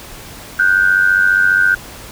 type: tone pair together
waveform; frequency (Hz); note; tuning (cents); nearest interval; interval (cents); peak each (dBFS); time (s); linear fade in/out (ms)
sine; 1453.2 / 1548; F#6 / G6; -32 / -22; minor second; 110; -12; 0.59-1.75; 5
effects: pink hiss -34 dBFS RMS until 2.11 s